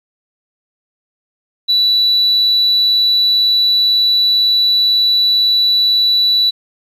sine tone, 3951 Hz, B7, in tune, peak -8 dBFS, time 1.68-6.51 s, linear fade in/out 20 ms, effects tanh soft clip ceiling -6 dBFS + 8-bit

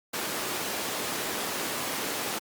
pink high-pass noise, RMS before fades -32 dBFS, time 0.13-2.39 s, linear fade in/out 10 ms, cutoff 270 Hz, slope 12 dB/octave, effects Opus 48 kbps

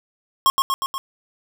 square tone with echo, 1082 Hz, C#6, 42 cents flat, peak -13 dBFS, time 0.46-0.5 s, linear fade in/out 0 ms, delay 120 ms, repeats 4, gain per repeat -3 dB, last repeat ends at 0.98 s, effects none

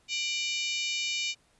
harmonic tone with a mistuned harmonic, 740 Hz, F#5, in tune, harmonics 3 / 4 / 5 / 6 / 7 / 8 / 9 / 10, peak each -33 / -35 / -37 / -39 / -40 / -41 / -42 / -43 dBFS, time 0.08-1.35 s, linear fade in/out 50 ms, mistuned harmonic 3, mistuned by +110 cents, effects pink hiss -66 dBFS RMS until 1.59 s + resampled to 24000 Hz

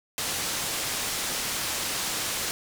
white low-pass noise, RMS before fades -30 dBFS, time 0.18-2.51 s, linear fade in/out 0 ms, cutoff 9100 Hz, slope 12 dB/octave, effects none

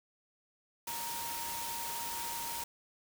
sine tone in noise, 932.3 Hz, A#5, in tune, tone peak -41 dBFS, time 0.87-2.64 s, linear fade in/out 5 ms, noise white, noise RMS -40 dBFS, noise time 0.87-2.64 s, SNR -4 dB, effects none

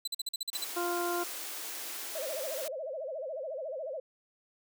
sawtooth tone bursts, 4013 Hz, B7, 27 cents sharp, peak -29 dBFS, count 9, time 0.05-0.644 s, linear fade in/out 5 ms, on 26 ms, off 45 ms
white high-pass noise, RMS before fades -40 dBFS, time 0.53-2.68 s, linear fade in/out 2 ms, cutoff 270 Hz, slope 48 dB/octave
harmonic tone, 348.9 Hz, F4, 2 cents flat, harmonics 1 / 2 / 3 / 4, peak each -33 / -36 / -38 / -39 dBFS, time 0.76-1.24 s, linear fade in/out 10 ms
sine tone with vibrato, 579 Hz, D5, 25 cents flat, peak -35 dBFS, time 2.15-4 s, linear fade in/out 5 ms, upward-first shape sine, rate 14 Hz, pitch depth 220 cents each way
effects none

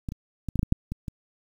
clicks, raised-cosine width 5 ms, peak -18 / -22 / -18 / -14 / -10 / -12 / -7 / -18 / -20 dBFS, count 9, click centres 0.088 / 0.121 / 0.487 / 0.557 / 0.593 / 0.631 / 0.724 / 0.92 / 1.082 s, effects 8-bit

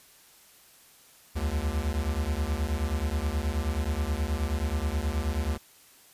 square beating tone pair, 69.2 / 78.6 Hz, C#2 / D#2, -2 / +18 cents, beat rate 9.4 Hz, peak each -30 / -30 dBFS, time 1.35-5.58 s, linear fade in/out 20 ms, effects white hiss -56 dBFS RMS until 6.13 s + resampled to 32000 Hz

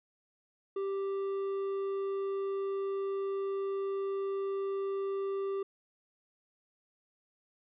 triangle tone with hard clipping, 392 Hz, G4, in tune, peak -33 dBFS, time 0.76-5.63 s, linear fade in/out 5 ms, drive 9 dB, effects resampled to 8000 Hz

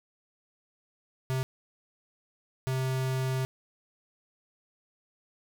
square tone bursts at uneven times, 130.9 Hz, C3, 1 cent sharp, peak -28 dBFS, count 2, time 1.3-1.43 / 2.67-3.45 s, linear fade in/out 0 ms, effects none

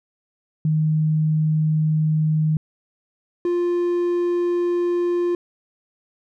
sine / triangle tone pair in turn, 155.56 / 350 Hz, D#3 / F4, 0 / +4 cents, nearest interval octave + major second, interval 1404 cents, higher second, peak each -16 dBFS, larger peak neither, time 0.65-2.57 / 3.45-5.35 s, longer first, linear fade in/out 2 ms, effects none

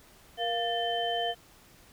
sine tone cluster, 470 / 698 / 1775 / 3085 Hz, A#4 / F5 / A6 / G7, +14 / -1 / +15 / -28 cents, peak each -35 / -30 / -38 / -33 dBFS, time 0.37-1.35 s, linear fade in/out 50 ms, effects pink hiss -57 dBFS RMS until 1.92 s

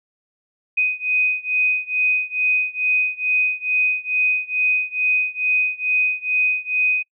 sine beating tone pair, 2500 / 2502.3 Hz, D#7 / D#7, +8 / +9 cents, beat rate 2.3 Hz, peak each -20 / -21 dBFS, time 0.77-7.03 s, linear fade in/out 10 ms, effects noise-tail reverb RT60 0.1 s tail -26 dB re dry

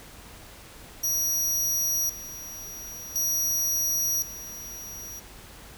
sawtooth tone with tremolo, 5770 Hz, F#8, 44 cents flat, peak -21 dBFS, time 1.03-5.2 s, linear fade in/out 10 ms, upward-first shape square, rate 0.47 Hz, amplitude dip 80%, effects added 50 Hz sine -54 dBFS peak until 5.77 s + pink hiss -47 dBFS RMS until 5.77 s

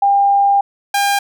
sine / sawtooth tone pair in turn, 800 / 803.4 Hz, G5 / G5, +35 / +42 cents, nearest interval unison, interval 7 cents, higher second, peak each -9 dBFS, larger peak neither, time 0.02-0.61 / 0.94-1.19 s, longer first, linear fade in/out 5 ms, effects none

